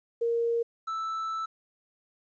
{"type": "tone pair in turn", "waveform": ["sine", "triangle"], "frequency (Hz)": [466.2, 1318.6], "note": ["A#4", "E6"], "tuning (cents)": [0, 0], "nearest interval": "octave + tritone", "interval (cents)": 1800, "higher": "second", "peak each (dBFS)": [-24, -28], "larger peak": "first", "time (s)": [[0.21, 0.63], [0.87, 1.46]], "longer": "second", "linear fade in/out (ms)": 10, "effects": ["resampled to 16000 Hz", "11-bit"]}